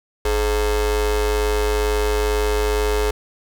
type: ring-modulated tone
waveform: 45% pulse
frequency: 237.1 Hz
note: A#3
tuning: 30 cents sharp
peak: -14 dBFS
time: 0.25-3.11 s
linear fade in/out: 5 ms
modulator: 186 Hz
effects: none